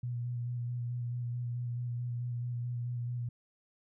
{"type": "tone with vibrato", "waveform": "sine", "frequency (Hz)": 121.1, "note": "B2", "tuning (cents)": -34, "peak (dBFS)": -33, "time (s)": [0.03, 3.29], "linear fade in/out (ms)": 5, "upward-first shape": "square", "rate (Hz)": 4.6, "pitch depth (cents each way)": 17, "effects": []}